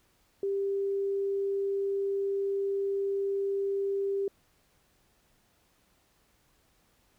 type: tone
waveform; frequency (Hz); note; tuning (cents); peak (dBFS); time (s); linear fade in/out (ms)
sine; 395.1; G4; +14; -27; 0.43-4.28; 2
effects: pink hiss -68 dBFS RMS until 7.18 s